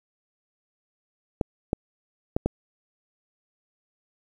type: clicks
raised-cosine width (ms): 2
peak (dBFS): -9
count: 4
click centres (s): 1.412 / 1.731 / 2.365 / 2.46
effects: 8-bit